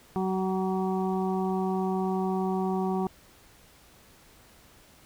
harmonic tone with a mistuned harmonic, 188.2 Hz, F#3, 30 cents sharp, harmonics 1 / 2 / 4 / 5 / 6, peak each -28 / -30 / -33 / -38 / -41 dBFS, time 0.16-3.07 s, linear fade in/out 0 ms, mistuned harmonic 6, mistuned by +18 cents, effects pink hiss -56 dBFS RMS until 5.05 s

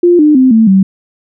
sine tone with pitch steps, 350 / 301.2 / 259.2 / 223 / 191.94 Hz, F4 / D4 / C4 / A3 / G3, +4 / +44 / -16 / +23 / -36 cents, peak -3 dBFS, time 0.03-0.83 s, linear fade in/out 5 ms, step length 160 ms, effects none

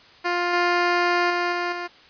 10% pulse tone with level steps, 351.3 Hz, F4, 10 cents sharp, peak -13 / -10 / -13 / -15 / -20 dBFS, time 0.24-1.88 s, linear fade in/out 20 ms, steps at 0.53 / 1.3 / 1.52 / 1.72 s, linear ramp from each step 5 ms, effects white hiss -50 dBFS RMS until 2.09 s + resampled to 11025 Hz

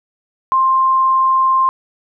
sine tone, 1053 Hz, C6, 11 cents sharp, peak -10 dBFS, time 0.52-1.69 s, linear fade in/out 0 ms, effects none

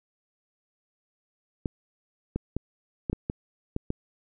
clicks, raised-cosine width 3 ms, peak -15 dBFS, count 8, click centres 1.658 / 2.36 / 2.566 / 3.098 / 3.13 / 3.299 / 3.764 / 3.904 s, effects none

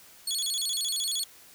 25% pulse tone with vibrato, 3838 Hz, A#7, 50 cents sharp, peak -23 dBFS, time 0.27-1.24 s, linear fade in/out 5 ms, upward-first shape square, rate 13 Hz, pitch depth 220 cents each way, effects white hiss -53 dBFS RMS until 1.54 s

